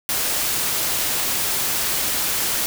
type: noise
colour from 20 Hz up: white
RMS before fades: -22 dBFS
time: 0.09-2.66 s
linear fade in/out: 0 ms
effects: none